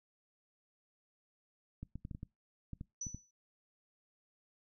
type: clicks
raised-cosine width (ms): 5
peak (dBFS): -31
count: 10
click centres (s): 1.83 / 1.956 / 2.051 / 2.112 / 2.149 / 2.231 / 2.733 / 2.811 / 3.068 / 3.146
type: tone with exponential decay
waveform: sine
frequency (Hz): 5960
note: F#8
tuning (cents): +12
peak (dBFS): -36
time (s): 3.01-3.31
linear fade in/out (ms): 5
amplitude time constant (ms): 65
effects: noise-tail reverb RT60 0.2 s tail -23 dB re dry